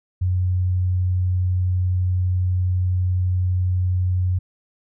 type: tone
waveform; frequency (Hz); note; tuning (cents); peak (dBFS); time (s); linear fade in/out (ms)
sine; 91.2; F#2; -24; -17; 0.21-4.39; 10
effects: none

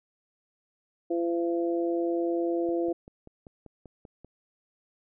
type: harmonic tone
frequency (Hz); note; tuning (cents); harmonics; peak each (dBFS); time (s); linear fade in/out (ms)
170; F3; -46; 2 / 3 / 4; -26 / -32 / -35; 1.1-2.93; 10
type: click train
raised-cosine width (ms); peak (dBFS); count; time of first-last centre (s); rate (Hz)
2; -33; 9; 2.69-4.246; 5.14
effects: none

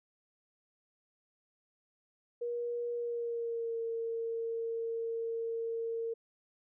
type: tone with pitch glide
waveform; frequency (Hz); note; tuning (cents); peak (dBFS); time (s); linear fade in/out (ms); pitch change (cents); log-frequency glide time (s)
sine; 477.2 to 457.8; A#4 to A#4; +41 to -31; -33; 2.41-6.14; 10; -72; 2.93-3.79
effects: none

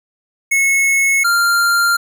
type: tone pair in turn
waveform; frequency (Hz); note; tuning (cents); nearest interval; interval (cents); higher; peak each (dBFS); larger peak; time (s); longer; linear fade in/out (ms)
square; 2189 / 1392; C#7 / F6; -22 / -6; minor sixth; 784; first; -12; neither; 0.51-1.24 / 1.24-1.97; neither; 10
effects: none

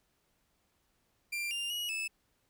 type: tone with pitch steps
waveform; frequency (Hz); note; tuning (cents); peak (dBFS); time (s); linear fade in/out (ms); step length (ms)
40% pulse; 2375 / 2799 / 2903 / 2618; D7 / F7 / F#7 / E7; +19 / +3 / -34 / -13; -33; 1.32-2.08; 10; 190
effects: pink hiss -75 dBFS RMS until 2.49 s

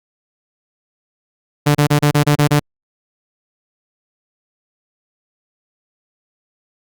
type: tone bursts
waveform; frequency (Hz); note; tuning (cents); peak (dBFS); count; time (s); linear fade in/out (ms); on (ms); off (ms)
sawtooth; 146.83; D3; 0; -6; 8; 1.66-2.597; 10; 90; 31
effects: Opus 48 kbps

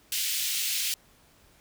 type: high-pass noise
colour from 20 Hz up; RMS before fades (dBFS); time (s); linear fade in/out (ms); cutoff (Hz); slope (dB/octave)
pink; -29; 0.12-0.94; 2; 2600; 24
effects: pink hiss -60 dBFS RMS until 1.6 s

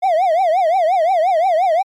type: tone with vibrato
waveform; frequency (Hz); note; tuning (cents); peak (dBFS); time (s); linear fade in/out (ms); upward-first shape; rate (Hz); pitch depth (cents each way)
triangle; 698.5; F5; 0; -9; 0.02-1.83; 20; triangle; 5.7; 230
effects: tanh soft clip ceiling -5 dBFS + MP3 96 kbps

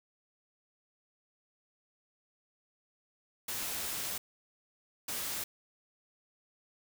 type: noise bursts at uneven times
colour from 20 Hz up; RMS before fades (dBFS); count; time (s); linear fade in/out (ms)
white; -37; 2; 3.48-4.18 / 5.08-5.44; 5
effects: none

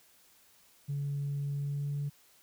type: tone with pitch glide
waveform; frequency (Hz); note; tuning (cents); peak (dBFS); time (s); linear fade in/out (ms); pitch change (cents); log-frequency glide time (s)
sine; 142 to 143.65; C#3 to D3; +42 to -38; -30; 0.88-2.1; 20; +20; 1.56-1.96
effects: tanh soft clip ceiling -28 dBFS + white hiss -63 dBFS RMS until 2.42 s

